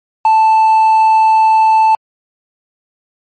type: tone with quantisation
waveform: triangle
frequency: 880 Hz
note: A5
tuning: in tune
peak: -4 dBFS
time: 0.25-1.95 s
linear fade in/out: 2 ms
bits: 5
effects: low-pass 4000 Hz 12 dB/octave + MP3 32 kbps